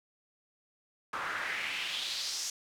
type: noise with band-pass filter sweep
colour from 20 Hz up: pink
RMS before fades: -36 dBFS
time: 1.13-2.5 s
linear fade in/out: 2 ms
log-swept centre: 1200 to 6300 Hz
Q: 3
effects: none